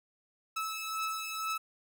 sawtooth beating tone pair, 1303 / 1305.1 Hz, E6 / E6, -20 / -18 cents, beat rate 2.1 Hz, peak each -32 / -35 dBFS, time 0.56-1.58 s, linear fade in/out 10 ms, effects none

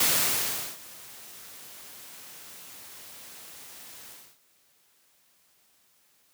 white noise with ADSR envelope, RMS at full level -22 dBFS, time 0-4.38 s, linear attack 6 ms, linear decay 760 ms, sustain -24 dB, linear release 280 ms, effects white hiss -65 dBFS RMS until 6.33 s + high-pass 80 Hz 12 dB/octave

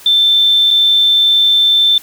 sine tone with dropouts, 3549 Hz, A7, 14 cents sharp, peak -7 dBFS, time 0.06-1.98 s, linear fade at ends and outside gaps 2 ms, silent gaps 0.706-0.71 s, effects white hiss -38 dBFS RMS until 2.02 s

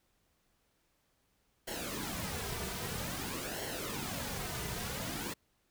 pink noise with flanger, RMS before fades -39 dBFS, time 1.67-5.34 s, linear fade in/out 10 ms, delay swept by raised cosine 0.81 to 3.71 ms, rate 0.51 Hz, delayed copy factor -0.65, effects pink hiss -75 dBFS RMS until 5.7 s

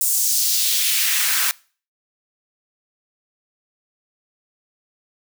white noise with high-pass filter sweep, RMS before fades -19 dBFS, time 0.01-1.51 s, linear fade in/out 0 ms, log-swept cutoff 8500 to 1200 Hz, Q 1.5, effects noise-tail reverb RT60 0.4 s tail -23 dB re dry

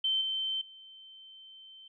sine tone with level steps, 3097 Hz, G7, 22 cents flat, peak -26 / -30 / -49 dBFS, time 0.04-1.88 s, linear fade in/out 5 ms, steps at 0.21 / 0.61 s, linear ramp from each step 5 ms, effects none

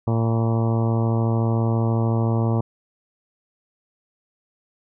harmonic tone with a mistuned harmonic, 114.1 Hz, A#2, 37 cents flat, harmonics 1 / 2 / 3 / 4 / 5 / 6 / 7 / 8 / 9 / 10, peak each -19 / -25 / -29 / -31 / -33 / -35 / -36 / -37 / -38 / -39 dBFS, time 0.07-2.61 s, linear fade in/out 5 ms, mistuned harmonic 9, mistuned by -57 cents, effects none

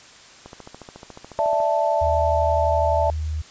click train, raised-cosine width 1 ms, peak -24 dBFS, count 17, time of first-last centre 0.46-1.603 s, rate 14 Hz
sine chord, D suspended second, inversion none, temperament equal, 587.3 / 659.3 / 880 Hz, D5 / E5 / A5, 0 / 0 / 0 cents, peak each -23 / -21 / -22 dBFS, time 1.39-3.1 s, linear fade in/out 0 ms
sine tone, 77.78 Hz, D#2, in tune, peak -23 dBFS, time 2.01-3.42 s, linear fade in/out 10 ms
effects white hiss -46 dBFS RMS until 3.5 s + resampled to 16000 Hz

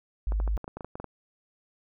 sine tone, 51.91 Hz, G#1, in tune, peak -24 dBFS, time 0.27-0.57 s, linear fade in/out 0 ms
clicks, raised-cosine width 1 ms, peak -23 dBFS, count 12, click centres 0.321 / 0.401 / 0.477 / 0.577 / 0.643 / 0.679 / 0.77 / 0.808 / 0.846 / 0.955 / 1 / 1.043 s
effects none

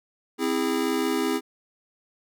square chord, C augmented, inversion none, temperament just, 261.6 / 327 / 408.8 Hz, C4 / E4 / G#4, 0 / -14 / -27 cents, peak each -28 dBFS, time 0.38-1.41 s, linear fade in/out 50 ms, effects none

